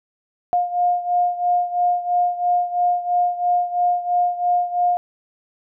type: beating tone pair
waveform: sine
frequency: 709 / 712 Hz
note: F5 / F5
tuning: +26 / +33 cents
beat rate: 3 Hz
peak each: -18 / -22 dBFS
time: 0.53-4.97 s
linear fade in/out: 0 ms
effects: none